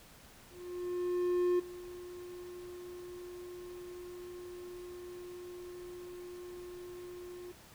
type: tone with ADSR envelope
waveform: triangle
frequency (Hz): 356.4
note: F4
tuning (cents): +35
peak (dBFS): -24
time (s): 0.49-7.52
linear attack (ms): 1100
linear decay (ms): 11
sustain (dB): -18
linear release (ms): 7
effects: pink hiss -57 dBFS RMS until 7.74 s